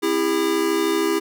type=tone cluster; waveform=square; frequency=265.6 / 330.1 / 403.2 Hz; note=C4 / E4 / G4; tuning=+26 / +2 / +49 cents; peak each=-31 / -22 / -22 dBFS; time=0.02-1.2 s; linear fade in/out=20 ms; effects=none